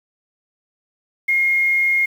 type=tone with quantisation; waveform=sine; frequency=2141 Hz; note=C7; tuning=39 cents sharp; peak=-14 dBFS; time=1.28-2.06 s; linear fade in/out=10 ms; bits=7; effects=none